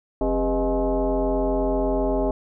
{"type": "tone with frequency modulation", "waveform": "sine", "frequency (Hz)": 179, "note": "F3", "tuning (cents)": 43, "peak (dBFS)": -19, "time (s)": [0.21, 2.31], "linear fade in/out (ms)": 2, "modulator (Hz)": 223, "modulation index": 2.6, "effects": []}